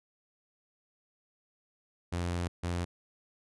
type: tone bursts at uneven times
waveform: sawtooth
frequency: 87.31 Hz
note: F2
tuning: in tune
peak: -27 dBFS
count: 2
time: 2.12-2.48 / 2.63-2.85 s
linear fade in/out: 10 ms
effects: resampled to 24000 Hz